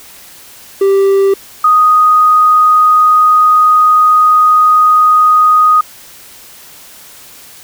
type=tone pair in turn; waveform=triangle / sine; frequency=392 / 1244.5 Hz; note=G4 / D#6; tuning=0 / 0 cents; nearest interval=octave + minor sixth; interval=2000 cents; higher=second; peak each=-4 dBFS; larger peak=neither; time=0.81-1.34 / 1.64-5.81 s; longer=second; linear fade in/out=5 ms; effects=white hiss -36 dBFS RMS until 7.63 s